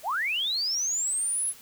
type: linear sweep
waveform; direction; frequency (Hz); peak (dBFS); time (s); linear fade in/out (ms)
sine; up; 551 to 11000; -25; 0.03-1.54; 50
effects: white hiss -50 dBFS RMS until 1.61 s